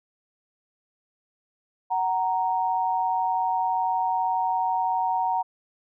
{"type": "tone pair together", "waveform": "sine", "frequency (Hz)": [748, 931.3], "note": ["F#5", "A#5"], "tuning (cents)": [19, -2], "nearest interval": "major third", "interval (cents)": 379, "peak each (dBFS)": [-25, -24], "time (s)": [1.9, 5.43], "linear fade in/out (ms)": 20, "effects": []}